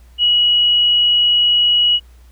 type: tone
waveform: sine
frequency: 2915 Hz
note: F#7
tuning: 26 cents flat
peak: -10 dBFS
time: 0.18-2 s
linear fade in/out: 50 ms
effects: added 60 Hz sine -41 dBFS peak until 2.31 s + pink hiss -55 dBFS RMS until 2.31 s